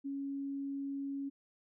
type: tone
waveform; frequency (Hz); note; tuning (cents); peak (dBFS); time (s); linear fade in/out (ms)
sine; 277.2; C#4; 0; -36; 0.04-1.3; 20
effects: none